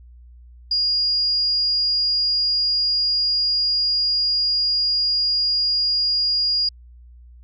sine tone, 4850 Hz, D#8, 45 cents flat, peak -17 dBFS, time 0.71-6.69 s, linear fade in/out 5 ms, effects added 60 Hz sine -42 dBFS peak until 7.43 s

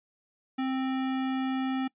square tone, 262.7 Hz, C4, 7 cents sharp, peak -28 dBFS, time 0.58-1.88 s, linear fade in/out 10 ms, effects noise-tail reverb RT60 0.1 s tail -23 dB re dry + resampled to 8000 Hz

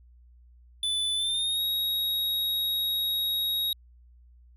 square tone with pitch glide, 3493 to 3787 Hz, A7 to A#7, -13 to +27 cents, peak -26 dBFS, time 0.83-3.73 s, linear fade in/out 2 ms, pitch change +140 cents, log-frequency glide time 1.15-1.62 s, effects added 60 Hz sine -52 dBFS peak until 4.56 s

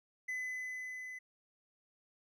triangle tone with level ramp, 2014 Hz, B6, 33 cents sharp, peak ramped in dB -34 to -42 dBFS, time 0.28-1.19 s, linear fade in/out 10 ms, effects none

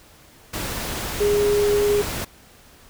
sine tone in noise, 411.7 Hz, G#4, 15 cents flat, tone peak -16 dBFS, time 1.2-2.02 s, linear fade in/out 10 ms, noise pink, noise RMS -28 dBFS, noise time 0.53-2.25 s, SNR +9 dB, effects pink hiss -50 dBFS RMS until 2.89 s

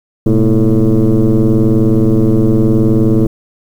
sine tone with frequency modulation, 102.4 Hz, G#2, 24 cents flat, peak -5 dBFS, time 0.26-3.27 s, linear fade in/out 5 ms, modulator 112 Hz, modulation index 2.8, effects tanh soft clip ceiling -4 dBFS + 7-bit

